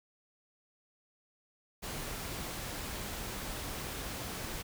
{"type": "noise", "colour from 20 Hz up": "pink", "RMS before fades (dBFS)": -40, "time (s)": [1.82, 4.63], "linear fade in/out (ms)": 20, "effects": []}